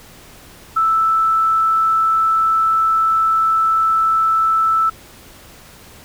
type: tone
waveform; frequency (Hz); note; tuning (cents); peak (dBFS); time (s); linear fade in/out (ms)
sine; 1318.5; E6; 0; -12; 0.76-4.9; 10
effects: pink hiss -42 dBFS RMS until 6.04 s